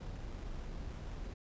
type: noise with sample-and-hold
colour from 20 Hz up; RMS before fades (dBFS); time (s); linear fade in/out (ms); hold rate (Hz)
brown; -43; 0-1.34; 10; 4410
effects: resampled to 16000 Hz